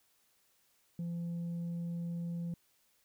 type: tone with tanh clipping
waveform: sine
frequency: 170.7 Hz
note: F3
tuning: 39 cents flat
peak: -36 dBFS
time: 0.99-2.54 s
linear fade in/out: 2 ms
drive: 2 dB
effects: white hiss -72 dBFS RMS until 3.04 s